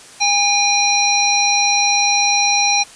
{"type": "harmonic tone", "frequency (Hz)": 812, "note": "G#5", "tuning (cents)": -39, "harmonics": [1, 3, 5, 7], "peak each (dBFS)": [-18, -18, -18, -18], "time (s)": [0.2, 2.84], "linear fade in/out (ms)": 20, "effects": ["white hiss -40 dBFS RMS until 2.95 s", "resampled to 22050 Hz"]}